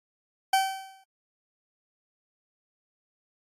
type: tone with exponential decay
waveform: 40% pulse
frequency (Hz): 770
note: G5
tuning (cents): -31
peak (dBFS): -17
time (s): 0.53-1.04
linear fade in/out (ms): 5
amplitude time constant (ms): 110
effects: AAC 48 kbps